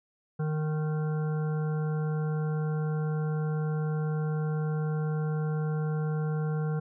harmonic tone, 154 Hz, D#3, 17 cents flat, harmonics 1 / 3 / 5 / 7 / 9 / 10, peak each -27 / -37 / -44 / -49 / -46 / -52 dBFS, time 0.39-6.8 s, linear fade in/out 10 ms, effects none

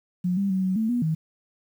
sine tone with pitch steps, 179.9 / 198 / 188.6 / 186.9 / 221.3 / 242.5 / 158.9 Hz, F#3 / G3 / F#3 / F#3 / A3 / B3 / D#3, -48 / +18 / +33 / +18 / +10 / -31 / +37 cents, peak -21 dBFS, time 0.24-1.15 s, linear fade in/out 10 ms, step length 130 ms, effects 9-bit

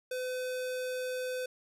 square tone, 507 Hz, B4, 45 cents sharp, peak -34 dBFS, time 0.11-1.46 s, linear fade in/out 5 ms, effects resampled to 32000 Hz

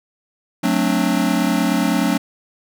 square chord, D dominant seventh, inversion first, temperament just, 183.54 / 220.2 / 264.3 / 293.7 Hz, F#3 / A3 / C4 / D4, -14 / +2 / +18 / 0 cents, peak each -22 dBFS, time 0.63-2.18 s, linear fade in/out 10 ms, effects none

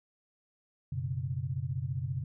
sine chord, F# suspended fourth, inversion none, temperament equal, 92.5 / 123.47 / 138.59 Hz, F#2 / B2 / C#3, 0 / 0 / 0 cents, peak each -38 / -35 / -35 dBFS, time 0.92-2.24 s, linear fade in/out 5 ms, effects none

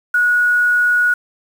sine tone with quantisation, 1458 Hz, F#6, 26 cents flat, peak -11 dBFS, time 0.14-1.14 s, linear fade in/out 5 ms, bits 6, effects none

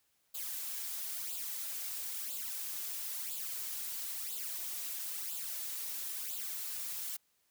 blue noise with flanger, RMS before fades -40 dBFS, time 0.34-7.17 s, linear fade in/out 10 ms, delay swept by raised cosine 0.25 to 4.35 ms, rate 1 Hz, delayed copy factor +0.75, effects white hiss -75 dBFS RMS until 7.5 s

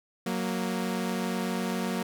sawtooth tone pair together, 185 / 232.9 Hz, F#3 / A#3, 0 / -1 cents, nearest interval major third, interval 399 cents, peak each -27 dBFS, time 0.26-2.03 s, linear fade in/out 5 ms, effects none

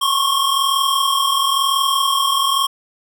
square tone cluster, 1074 / 1115 / 3197 Hz, C6 / C#6 / G7, +45 / +10 / +33 cents, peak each -20 dBFS, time 0.01-2.67 s, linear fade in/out 10 ms, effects none

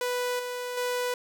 sawtooth tone with level steps, 493.9 Hz, B4, in tune, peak -23 / -28 / -23 dBFS, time 0.01-1.14 s, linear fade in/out 2 ms, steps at 0.39 / 0.77 s, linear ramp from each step 5 ms, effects none

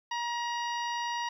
harmonic tone, 950 Hz, A#5, 33 cents sharp, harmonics 1 / 2 / 3 / 4 / 5 / 6, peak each -32 / -38 / -41 / -45 / -47 / -46 dBFS, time 0.11-1.29 s, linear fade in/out 5 ms, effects 11-bit

